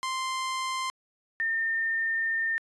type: tone pair in turn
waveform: sawtooth / sine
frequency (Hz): 1045 / 1812.4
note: C6 / A#6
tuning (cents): -2 / -49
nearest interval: minor seventh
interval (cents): 953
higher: second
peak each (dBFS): -25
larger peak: neither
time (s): 0.03-0.9 / 1.4-2.58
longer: second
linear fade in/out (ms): 0
effects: resampled to 22050 Hz